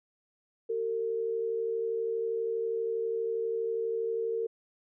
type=tone pair together; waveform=sine; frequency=382.7 / 455.1 Hz; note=G4 / A#4; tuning=-42 / -42 cents; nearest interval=minor third; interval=300 cents; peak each=-37 / -29 dBFS; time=0.69-4.47 s; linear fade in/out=10 ms; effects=none